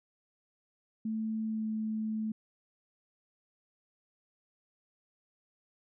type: tone with pitch glide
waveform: sine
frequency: 220 to 218 Hz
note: A3 to A3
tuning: 0 to -16 cents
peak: -31 dBFS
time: 1.05-2.32 s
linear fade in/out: 5 ms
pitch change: -16 cents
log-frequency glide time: 1.45-1.67 s
effects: none